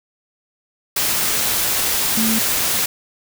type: tone in noise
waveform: sine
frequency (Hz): 223.2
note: A3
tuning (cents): +25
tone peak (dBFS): -18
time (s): 2.17-2.39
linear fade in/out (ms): 5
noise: white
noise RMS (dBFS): -19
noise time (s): 0.96-2.86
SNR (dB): -2
effects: none